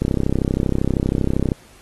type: click train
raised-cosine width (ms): 3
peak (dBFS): -5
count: 50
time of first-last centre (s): 0.02-1.518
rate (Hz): 32.7
effects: pink hiss -49 dBFS RMS until 1.81 s + AAC 32 kbps